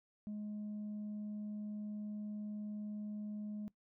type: tone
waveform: sine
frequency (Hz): 209.7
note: G#3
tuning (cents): +17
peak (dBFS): -38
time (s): 0.27-3.68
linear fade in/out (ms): 0
effects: noise-tail reverb RT60 0.1 s tail -21 dB re dry + tanh soft clip ceiling -39 dBFS